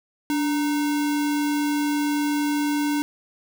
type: tone with sample-and-hold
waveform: sine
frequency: 291.9 Hz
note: D4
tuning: 10 cents flat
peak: -20 dBFS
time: 0.3-3.02 s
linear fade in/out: 0 ms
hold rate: 1225 Hz
effects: none